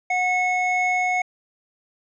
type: tone pair together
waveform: triangle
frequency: 731 / 2191 Hz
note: F#5 / C#7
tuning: -21 / -21 cents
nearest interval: octave + perfect fifth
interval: 1900 cents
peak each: -20 dBFS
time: 0.1-1.22 s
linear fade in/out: 5 ms
effects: resampled to 22050 Hz